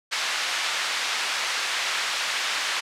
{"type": "band-pass noise", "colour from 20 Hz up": "pink", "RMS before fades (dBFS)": -27, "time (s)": [0.11, 2.81], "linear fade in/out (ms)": 20, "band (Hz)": [1400, 5200], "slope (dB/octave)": 12, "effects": ["low-pass 12000 Hz 12 dB/octave"]}